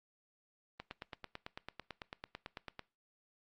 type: click train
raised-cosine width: 0.3 ms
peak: -27 dBFS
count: 19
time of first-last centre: 0.8-2.793 s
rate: 9.03 Hz
effects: noise-tail reverb RT60 0.3 s tail -21 dB re dry + Opus 32 kbps